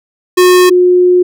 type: tone pair in turn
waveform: square / sine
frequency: 362.7 / 360 Hz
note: F#4 / F#4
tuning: -34 / -47 cents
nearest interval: unison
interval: 13 cents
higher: first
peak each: -4 dBFS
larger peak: neither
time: 0.37-0.7 / 0.7-1.23 s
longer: second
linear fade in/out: 10 ms
effects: none